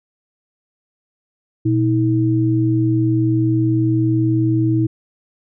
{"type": "tone pair together", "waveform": "sine", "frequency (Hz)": [120.1, 320.6], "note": ["B2", "E4"], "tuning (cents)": [-48, -48], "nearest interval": "octave + perfect fourth", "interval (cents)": 1700, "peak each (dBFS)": -16, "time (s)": [1.65, 4.87], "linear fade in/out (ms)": 10, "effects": []}